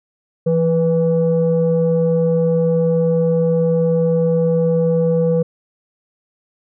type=tone pair together; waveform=sine; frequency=167.1 / 491.8 Hz; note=E3 / B4; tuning=+24 / -7 cents; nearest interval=octave + perfect fifth; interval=1869 cents; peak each=-15 / -14 dBFS; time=0.46-5.43 s; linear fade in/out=10 ms; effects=tanh soft clip ceiling -7 dBFS